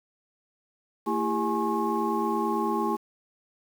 sine tone cluster, 226.5 / 332.3 / 401.2 / 839 / 1083 Hz, A#3 / E4 / G4 / G#5 / C#6, -50 / +14 / +40 / +17 / -41 cents, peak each -30 dBFS, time 1.06-2.97 s, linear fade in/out 20 ms, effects tanh soft clip ceiling -13 dBFS + 8-bit

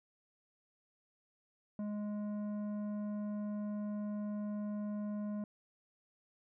sine tone with tanh clipping, 208.2 Hz, G#3, 5 cents sharp, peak -38 dBFS, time 1.79-5.44 s, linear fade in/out 2 ms, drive 10 dB, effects none

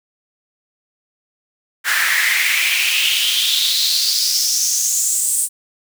pink noise with high-pass filter sweep, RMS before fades -17 dBFS, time 1.84-5.49 s, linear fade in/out 50 ms, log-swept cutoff 1600 to 8800 Hz, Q 5.2, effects none

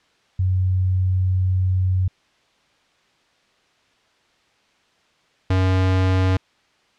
sine / square tone pair in turn, 92.8 / 93.5 Hz, F#2 / F#2, +6 / +19 cents, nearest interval unison, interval 13 cents, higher second, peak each -16 dBFS, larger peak neither, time 0.39-2.08 / 5.5-6.37 s, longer first, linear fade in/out 5 ms, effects white hiss -60 dBFS RMS until 6.98 s + low-pass 4000 Hz 12 dB/octave

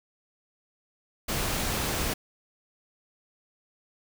pink noise, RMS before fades -29 dBFS, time 1.28-2.14 s, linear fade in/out 10 ms, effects none

